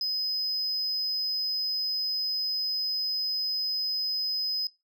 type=tone; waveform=sine; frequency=5040 Hz; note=D#8; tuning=21 cents sharp; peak=-24 dBFS; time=0.01-4.67 s; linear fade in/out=2 ms; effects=noise-tail reverb RT60 0.2 s tail -19 dB re dry + tanh soft clip ceiling -26 dBFS